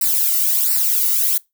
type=noise with flanger; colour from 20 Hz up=violet; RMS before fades=-17 dBFS; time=0.01-1.38 s; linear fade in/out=5 ms; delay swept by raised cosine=0.3 to 1.22 ms; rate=1.4 Hz; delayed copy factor=-0.9; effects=noise-tail reverb RT60 0.2 s tail -23 dB re dry